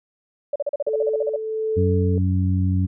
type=tone bursts; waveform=sine; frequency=576 Hz; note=D5; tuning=34 cents flat; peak=-19 dBFS; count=13; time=0.53-1.362 s; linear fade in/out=5 ms; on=28 ms; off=39 ms
type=tone with tremolo; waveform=sine; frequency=438.5 Hz; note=A4; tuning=6 cents flat; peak=-19 dBFS; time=0.87-2.18 s; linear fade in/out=2 ms; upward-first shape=triangle; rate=1.4 Hz; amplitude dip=55%
type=harmonic tone; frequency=92.7 Hz; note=F#2; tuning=4 cents sharp; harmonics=1 / 2 / 3; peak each=-18 / -24 / -28 dBFS; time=1.76-2.87 s; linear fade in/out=20 ms
effects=none